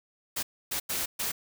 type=noise bursts at uneven times; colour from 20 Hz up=white; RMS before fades=-31 dBFS; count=4; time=0.36-0.43 / 0.71-0.8 / 0.89-1.06 / 1.19-1.32 s; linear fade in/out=10 ms; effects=none